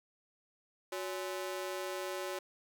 sawtooth ring-modulated tone, 466.2 Hz, A#4, in tune, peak -30 dBFS, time 0.92-2.39 s, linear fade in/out 5 ms, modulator 98.7 Hz, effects none

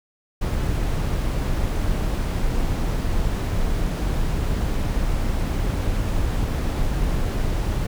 brown noise, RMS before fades -22 dBFS, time 0.41-7.87 s, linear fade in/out 10 ms, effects none

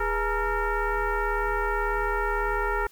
sine tone with frequency modulation, 488.1 Hz, B4, 20 cents flat, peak -23 dBFS, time 0-2.87 s, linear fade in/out 5 ms, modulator 449 Hz, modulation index 2.8, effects white hiss -56 dBFS RMS until 2.91 s

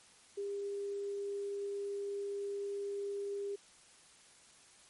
sine tone, 402 Hz, G4, 44 cents sharp, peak -36 dBFS, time 0.37-3.56 s, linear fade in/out 10 ms, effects white hiss -61 dBFS RMS until 4.89 s + MP3 48 kbps

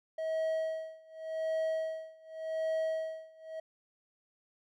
triangle tone with tremolo, 640 Hz, D#5, 49 cents sharp, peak -27 dBFS, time 0.18-3.6 s, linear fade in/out 5 ms, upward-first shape sine, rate 0.87 Hz, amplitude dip 95%, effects none

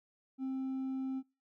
sine tone with hard clipping, 264.1 Hz, C4, 16 cents sharp, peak -35 dBFS, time 0.38-1.23 s, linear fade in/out 50 ms, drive 2 dB, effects noise-tail reverb RT60 0.3 s tail -25 dB re dry

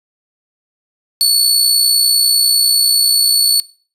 sawtooth tone with amplitude modulation, 4435 Hz, C#8, in tune, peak -4 dBFS, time 1.21-3.6 s, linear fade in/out 0 ms, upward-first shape sine, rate 60.1 Hz, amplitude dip 45%, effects noise-tail reverb RT60 0.4 s tail -21 dB re dry + resampled to 32000 Hz

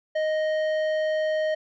triangle tone with tanh clipping, 622.3 Hz, D#5, in tune, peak -24 dBFS, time 0.15-1.55 s, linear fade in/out 10 ms, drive 15 dB, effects none

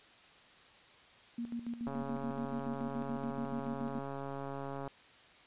sine tone with tremolo, 235.7 Hz, A#3, 19 cents sharp, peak -35 dBFS, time 1.38-3.99 s, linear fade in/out 5 ms, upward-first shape square, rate 7 Hz, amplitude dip 70%
click train, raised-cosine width 1 ms, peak -28 dBFS, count 416, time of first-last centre 1.87-4.877 s, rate 138 Hz
effects white hiss -59 dBFS RMS until 5.46 s + resampled to 8000 Hz

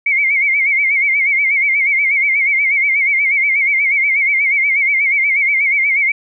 sine tone with vibrato, 2199 Hz, C#7, 14 cents flat, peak -11 dBFS, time 0.06-6.12 s, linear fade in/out 5 ms, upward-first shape sine, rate 8.3 Hz, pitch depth 90 cents each way, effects none

